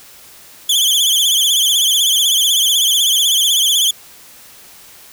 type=tone with vibrato; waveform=sawtooth; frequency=3272 Hz; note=G#7; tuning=26 cents flat; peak=-8 dBFS; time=0.69-3.91 s; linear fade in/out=5 ms; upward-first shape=triangle; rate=16 Hz; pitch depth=140 cents each way; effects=white hiss -41 dBFS RMS until 5.12 s